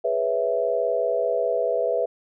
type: chord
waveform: sine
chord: C# minor seventh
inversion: second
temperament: equal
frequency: 415.3 / 493.9 / 554.4 / 659.3 Hz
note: G#4 / B4 / C#5 / E5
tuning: 0 / 0 / 0 / 0 cents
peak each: -29 / -24 / -30 / -24 dBFS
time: 0.04-2.06 s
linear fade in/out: 10 ms
effects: none